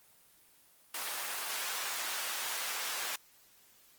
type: high-pass noise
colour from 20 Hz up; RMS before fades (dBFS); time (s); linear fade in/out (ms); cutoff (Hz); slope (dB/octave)
pink; -37; 0.94-3.16; 5; 1000; 12
effects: white hiss -63 dBFS RMS until 3.98 s + Opus 24 kbps